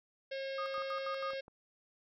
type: harmonic tone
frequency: 540 Hz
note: C#5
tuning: 45 cents flat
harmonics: 1 / 3 / 4 / 5 / 6 / 7 / 8 / 9 / 10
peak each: -38 / -48 / -50 / -52 / -54 / -55 / -56 / -57 / -58 dBFS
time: 0.31-1.41 s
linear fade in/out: 10 ms
type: tone with tremolo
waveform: sine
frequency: 1236 Hz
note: D#6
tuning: 12 cents flat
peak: -37 dBFS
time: 0.58-1.33 s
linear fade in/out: 5 ms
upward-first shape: square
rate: 6.2 Hz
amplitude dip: 80%
type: clicks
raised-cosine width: 1 ms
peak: -40 dBFS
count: 3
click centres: 0.78 / 1.334 / 1.481 s
effects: none